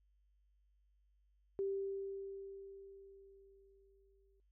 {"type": "tone with exponential decay", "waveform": "sine", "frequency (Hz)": 392, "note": "G4", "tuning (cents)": 0, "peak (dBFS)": -34, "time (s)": [1.59, 4.4], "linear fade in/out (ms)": 0, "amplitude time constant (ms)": 610, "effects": ["noise-tail reverb RT60 0.1 s tail -20 dB re dry", "added 50 Hz sine -70 dBFS peak until 4.51 s"]}